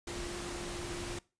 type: tone in noise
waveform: sine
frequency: 349.6 Hz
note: F4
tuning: 2 cents sharp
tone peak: -42 dBFS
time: 0.07-1.19 s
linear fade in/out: 5 ms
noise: pink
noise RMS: -41 dBFS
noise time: 0.07-1.19 s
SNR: -4 dB
effects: noise-tail reverb RT60 0.3 s tail -21 dB re dry + resampled to 22050 Hz